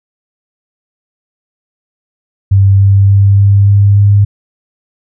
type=tone with pitch steps; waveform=sine; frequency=98 / 98.68 / 99.37 / 100.06 / 100.76 / 101.46 Hz; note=G2 / G2 / G2 / G2 / G2 / G#2; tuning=0 / +12 / +24 / +36 / +48 / -40 cents; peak=-3 dBFS; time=2.51-4.25 s; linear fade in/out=10 ms; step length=290 ms; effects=none